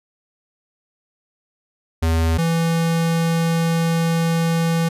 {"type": "tone pair in turn", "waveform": "square", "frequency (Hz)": [81.8, 165.79], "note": ["E2", "E3"], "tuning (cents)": [-13, 10], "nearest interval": "octave", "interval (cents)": 1223, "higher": "second", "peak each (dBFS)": [-16, -17], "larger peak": "first", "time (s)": [[2.02, 2.38], [2.38, 4.89]], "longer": "second", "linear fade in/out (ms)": 10, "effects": ["resampled to 32000 Hz"]}